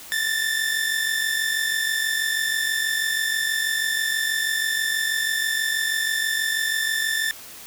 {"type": "tone pair together", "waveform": "sawtooth", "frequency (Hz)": [1753.8, 1800], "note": ["A6", "A6"], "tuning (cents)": [-6, 39], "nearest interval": "unison", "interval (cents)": 45, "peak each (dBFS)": [-21, -21], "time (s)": [0.12, 7.31], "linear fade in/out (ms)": 0, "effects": ["white hiss -41 dBFS RMS until 7.66 s"]}